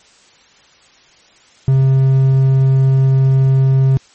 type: tone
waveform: triangle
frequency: 133.6 Hz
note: C3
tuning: 36 cents sharp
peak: -6 dBFS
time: 1.68-3.97 s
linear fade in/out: 0 ms
effects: white hiss -48 dBFS RMS until 4.14 s + MP3 32 kbps